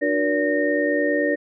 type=tone cluster; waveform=sine; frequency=297.7 / 367.2 / 475.4 / 573 / 1842 Hz; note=D4 / F#4 / A#4 / D5 / A#6; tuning=+24 / -13 / +34 / -43 / -21 cents; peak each=-23 / -29 / -25 / -23 / -25 dBFS; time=0.01-1.36 s; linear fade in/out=20 ms; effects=none